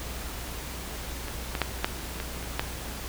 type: clicks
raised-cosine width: 0.3 ms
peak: -21 / -14 / -7 / -7 / -17 / -23 / -9 dBFS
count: 7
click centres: 1.283 / 1.552 / 1.617 / 1.845 / 2.201 / 2.427 / 2.595 s
effects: added 60 Hz sine -38 dBFS peak until 3.08 s + pink hiss -38 dBFS RMS until 3.08 s